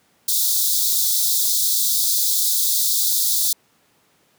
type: high-pass noise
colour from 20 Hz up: white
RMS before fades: -19 dBFS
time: 0.28-3.53 s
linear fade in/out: 5 ms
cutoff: 3500 Hz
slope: 96 dB/octave
effects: pink hiss -60 dBFS RMS until 4.38 s + high-pass 150 Hz 12 dB/octave